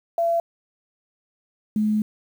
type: tone pair in turn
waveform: sine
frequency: 676 / 213.4 Hz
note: E5 / G#3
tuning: +43 / +47 cents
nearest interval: octave + minor sixth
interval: 1996 cents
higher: first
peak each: -18 dBFS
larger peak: neither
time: 0.18-0.4 / 1.76-2.02 s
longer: second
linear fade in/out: 2 ms
effects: 8-bit